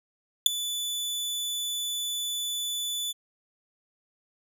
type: tone with ADSR envelope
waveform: sawtooth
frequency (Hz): 3480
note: A7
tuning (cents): -20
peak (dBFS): -7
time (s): 0.46-3.13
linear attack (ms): 3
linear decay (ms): 9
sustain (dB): -19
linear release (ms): 23
effects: none